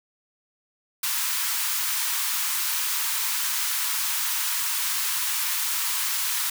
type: high-pass noise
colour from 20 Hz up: white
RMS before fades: -26 dBFS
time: 1.03-6.5 s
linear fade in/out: 5 ms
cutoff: 870 Hz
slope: 96 dB/octave
effects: none